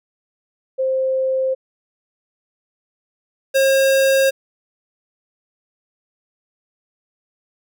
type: tone pair in turn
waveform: sine / square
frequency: 525 / 538.5 Hz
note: C5 / C5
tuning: +6 / +50 cents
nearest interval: unison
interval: 44 cents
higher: second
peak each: -16 / -13 dBFS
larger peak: second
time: 0.78-1.55 / 3.54-4.31 s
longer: neither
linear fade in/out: 20 ms
effects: none